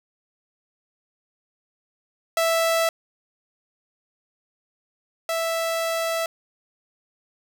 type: tone pair in turn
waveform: sawtooth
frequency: 659.3 / 659.3 Hz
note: E5 / E5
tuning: 0 / 0 cents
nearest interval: unison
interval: 0 cents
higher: neither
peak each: -15 / -19 dBFS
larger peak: first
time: 2.37-2.89 / 5.29-6.26 s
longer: second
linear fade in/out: 2 ms
effects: none